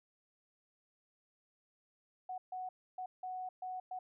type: tone bursts at uneven times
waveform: sine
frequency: 740 Hz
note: F#5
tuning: in tune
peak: -39 dBFS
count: 6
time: 2.29-2.38 / 2.52-2.69 / 2.98-3.06 / 3.23-3.49 / 3.62-3.8 / 3.91-3.99 s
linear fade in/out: 5 ms
effects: none